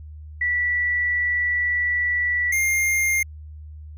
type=tone pair in turn; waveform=sine / square; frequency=1957 / 2117 Hz; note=B6 / C7; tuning=-16 / +20 cents; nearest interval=minor second; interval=136 cents; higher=second; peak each=-19 dBFS; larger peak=neither; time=0.41-2.52 / 2.52-3.23 s; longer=first; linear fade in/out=5 ms; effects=added 76 Hz sine -36 dBFS peak until 3.97 s